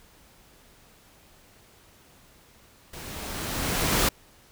pink noise with level ramp, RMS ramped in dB -41 to -21 dBFS, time 2.93-4.09 s, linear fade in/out 5 ms, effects pink hiss -56 dBFS RMS until 4.51 s

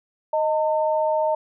sine tone pair together, 623 / 903.7 Hz, D#5 / A5, +2 / +46 cents, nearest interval tritone, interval 644 cents, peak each -20 / -23 dBFS, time 0.33-1.35 s, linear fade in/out 5 ms, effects none

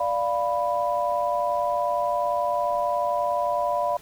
sine chord, B diminished, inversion first, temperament equal, 587.3 / 698.5 / 987.8 Hz, D5 / F5 / B5, 0 / 0 / 0 cents, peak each -26 dBFS, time 0-3.97 s, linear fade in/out 5 ms, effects pink hiss -49 dBFS RMS until 4.01 s

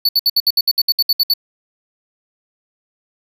square tone bursts, 4478 Hz, C#8, 17 cents sharp, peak -11 dBFS, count 13, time 0.05-1.338 s, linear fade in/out 5 ms, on 40 ms, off 64 ms, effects none

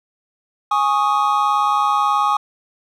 triangle chord, Ab suspended fourth, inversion none, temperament just, 830.6 / 1107.5 / 1245.9 Hz, Ab5 / Db6 / Eb6, 0 / -2 / +2 cents, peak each -17 dBFS, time 0.71-2.37 s, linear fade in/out 5 ms, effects none

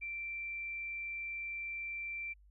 sine tone, 2349 Hz, D7, in tune, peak -38 dBFS, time 0.01-2.34 s, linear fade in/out 20 ms, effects added 50 Hz sine -59 dBFS peak until 2.5 s

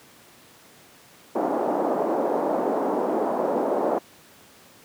white band-pass noise, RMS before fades -24 dBFS, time 1.35-3.99 s, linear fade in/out 10 ms, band 240 to 780 Hz, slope 24 dB/octave, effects pink hiss -51 dBFS RMS until 4.84 s + high-pass 150 Hz 12 dB/octave

